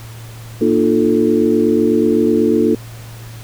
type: chord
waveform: sine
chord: Bb major seventh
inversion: none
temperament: equal with one note detuned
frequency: 233.1 / 301.1 / 349.2 / 440 Hz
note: Bb3 / D4 / F4 / A4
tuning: 0 / +43 / 0 / 0 cents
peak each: -16 dBFS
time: 0.61-2.75 s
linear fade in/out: 5 ms
effects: added 114 Hz sine -31 dBFS peak until 3.43 s + pink hiss -39 dBFS RMS until 3.43 s